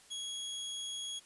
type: tone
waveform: sawtooth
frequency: 3322 Hz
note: G#7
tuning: in tune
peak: -35 dBFS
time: 0.1-1.2 s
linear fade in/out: 20 ms
effects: white hiss -60 dBFS RMS until 1.25 s + resampled to 24000 Hz